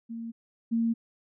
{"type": "tone pair in turn", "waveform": "sine", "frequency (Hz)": [229.6, 229.6], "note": ["A#3", "A#3"], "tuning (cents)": [-26, -26], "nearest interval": "unison", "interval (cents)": 0, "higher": "neither", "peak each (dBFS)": [-34, -23], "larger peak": "second", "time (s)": [[0.09, 0.32], [0.71, 0.94]], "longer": "neither", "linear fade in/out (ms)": 20, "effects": []}